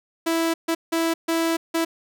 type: tone bursts at uneven times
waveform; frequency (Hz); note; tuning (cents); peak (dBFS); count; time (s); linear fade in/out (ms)
sawtooth; 329.6; E4; 0; -16; 5; 0.26-0.54 / 0.68-0.75 / 0.92-1.14 / 1.28-1.57 / 1.74-1.85; 10
effects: none